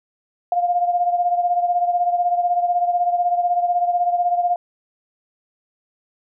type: beating tone pair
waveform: sine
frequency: 703 / 719 Hz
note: F5 / F#5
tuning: +11 / -50 cents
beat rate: 16 Hz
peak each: -17 / -23 dBFS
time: 0.52-4.56 s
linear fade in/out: 2 ms
effects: none